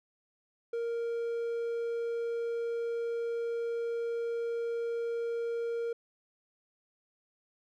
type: tone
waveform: triangle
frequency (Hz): 466.2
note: A#4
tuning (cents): 0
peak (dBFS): -29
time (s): 0.73-5.93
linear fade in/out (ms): 5
effects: none